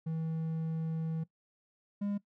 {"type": "tone pair in turn", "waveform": "triangle", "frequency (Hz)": [161.3, 202.9], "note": ["E3", "G#3"], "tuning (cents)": [-37, -40], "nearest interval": "major third", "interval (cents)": 397, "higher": "second", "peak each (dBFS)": [-30, -29], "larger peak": "second", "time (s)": [[0.06, 1.24], [2.01, 2.18]], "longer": "first", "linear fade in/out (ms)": 10, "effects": ["noise-tail reverb RT60 0.1 s tail -19 dB re dry"]}